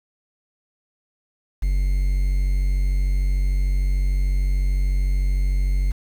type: tone with quantisation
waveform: triangle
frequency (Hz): 46.73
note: F#1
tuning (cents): +18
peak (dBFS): -15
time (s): 1.62-5.92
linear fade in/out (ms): 10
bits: 7
effects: none